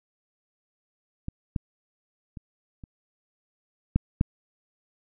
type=clicks; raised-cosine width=5 ms; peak=-19 / -14 / -26 / -29 / -8 / -8 dBFS; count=6; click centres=1.284 / 1.562 / 2.372 / 2.838 / 3.96 / 4.211 s; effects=none